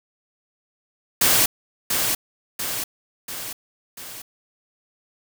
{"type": "noise with echo", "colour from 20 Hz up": "white", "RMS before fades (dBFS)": -17, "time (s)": [1.21, 1.46], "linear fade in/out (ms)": 5, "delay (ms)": 690, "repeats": 4, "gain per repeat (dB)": -5, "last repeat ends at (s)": 4.22, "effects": []}